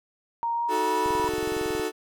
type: tone with pitch glide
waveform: sine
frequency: 932.3 to 971.3 Hz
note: A#5 to B5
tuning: 0 to -29 cents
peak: -24 dBFS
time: 0.43-1.28 s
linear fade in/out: 0 ms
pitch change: +71 cents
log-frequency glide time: 0.53-0.99 s
type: chord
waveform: 40% pulse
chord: D# diminished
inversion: none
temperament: equal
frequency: 311.1 / 370 / 440 Hz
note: D#4 / F#4 / A4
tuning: 0 / 0 / 0 cents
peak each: -32 / -30 / -28 dBFS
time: 0.68-1.92 s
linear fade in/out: 50 ms
type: click train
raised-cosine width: 5 ms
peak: -27 dBFS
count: 17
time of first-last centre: 1.06-1.797 s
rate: 21.7 Hz
effects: none